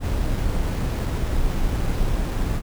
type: noise with sample-and-hold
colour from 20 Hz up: brown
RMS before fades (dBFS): -22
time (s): 0-2.62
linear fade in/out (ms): 50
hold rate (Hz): 8820
effects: none